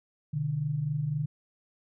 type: tone pair together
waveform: sine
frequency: 125.97 / 149.9 Hz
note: B2 / D3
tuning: +35 / +36 cents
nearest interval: minor third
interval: 301 cents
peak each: -34 / -28 dBFS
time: 0.33-1.26 s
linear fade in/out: 10 ms
effects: none